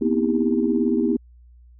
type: tone cluster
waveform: sine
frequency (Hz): 237.8 / 255.2 / 305.9 / 322.9 / 398.8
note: A#3 / C4 / D#4 / E4 / G4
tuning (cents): +35 / -43 / -29 / -36 / +30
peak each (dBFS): -22 / -23 / -31 / -23 / -24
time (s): 0.01-1.17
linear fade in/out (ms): 10
effects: tanh soft clip ceiling -6 dBFS + added 60 Hz sine -46 dBFS peak until 1.79 s